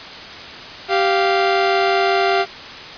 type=tone pair together; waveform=sawtooth; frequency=390.6 / 696 Hz; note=G4 / F5; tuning=-6 / -6 cents; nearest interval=minor seventh; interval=1000 cents; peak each=-13 dBFS; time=0.88-2.46 s; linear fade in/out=50 ms; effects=white hiss -33 dBFS RMS until 2.97 s + resampled to 11025 Hz

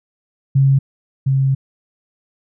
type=tone pair in turn; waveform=sine; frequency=136.2 / 134.79 Hz; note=C#3 / C#3; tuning=-30 / -48 cents; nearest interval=unison; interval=18 cents; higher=first; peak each=-9 / -12 dBFS; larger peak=first; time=0.55-0.79 / 1.26-1.55 s; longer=second; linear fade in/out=10 ms; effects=none

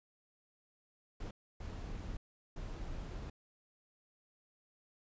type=noise bursts at uneven times; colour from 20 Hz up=brown; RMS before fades=-43 dBFS; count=3; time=1.2-1.31 / 1.6-2.17 / 2.56-3.3 s; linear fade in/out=5 ms; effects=resampled to 16000 Hz

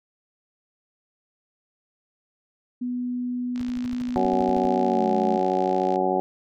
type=tone with pitch glide; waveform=sine; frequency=246.9 to 217.4 Hz; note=B3 to A3; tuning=0 to -21 cents; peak=-25 dBFS; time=2.81-5.38 s; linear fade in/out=10 ms; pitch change=-221 cents; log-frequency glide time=4.8-5.11 s
type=click train; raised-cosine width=0.2 ms; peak=-25 dBFS; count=137; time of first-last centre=3.56-5.959 s; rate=56.7 Hz
type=noise bursts; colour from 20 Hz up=brown; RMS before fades=-38 dBFS; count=14; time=3.6-4.66 s; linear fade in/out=5 ms; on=20 ms; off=60 ms
type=harmonic tone; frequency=93.4 Hz; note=F#2; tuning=17 cents sharp; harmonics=2 / 3 / 4 / 5 / 6 / 7 / 8 / 9; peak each=-31 / -31 / -25 / -34 / -28 / -36 / -25 / -29 dBFS; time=4.16-6.2 s; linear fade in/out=0 ms
effects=none

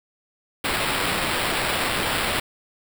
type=noise with sample-and-hold; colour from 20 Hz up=violet; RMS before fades=-24 dBFS; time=0.64-2.4 s; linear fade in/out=5 ms; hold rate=6300 Hz; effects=none

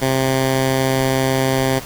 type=tone; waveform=10% pulse; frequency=132.3 Hz; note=C3; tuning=20 cents sharp; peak=-7 dBFS; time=0.01-1.8 s; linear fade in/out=20 ms; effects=pink hiss -33 dBFS RMS until 1.85 s

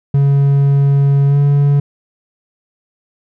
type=tone with pitch glide; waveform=triangle; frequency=139.9 to 142.59 Hz; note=C#3 to C#3; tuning=+16 to +49 cents; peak=-6 dBFS; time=0.14-1.8 s; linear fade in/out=5 ms; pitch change=+33 cents; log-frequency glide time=1.27-1.37 s; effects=none

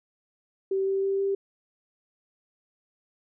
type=tone with pitch steps; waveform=sine; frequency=386.2 / 388.7 / 391.1 / 393.6 Hz; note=G4 / G4 / G4 / G4; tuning=-26 / -15 / -4 / +7 cents; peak=-23 dBFS; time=0.71-1.35 s; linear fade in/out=5 ms; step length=160 ms; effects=none

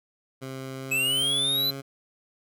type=tone with pitch glide; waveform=15% pulse; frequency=132.6 to 136.96 Hz; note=C3 to C#3; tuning=+23 to -20 cents; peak=-28 dBFS; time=0.41-1.82 s; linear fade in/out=20 ms; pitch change=+57 cents; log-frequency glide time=0.77-1.29 s
type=linear sweep; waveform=square; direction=up; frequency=2560 to 4071 Hz; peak=-23 dBFS; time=0.91-1.71 s; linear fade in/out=10 ms
effects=none

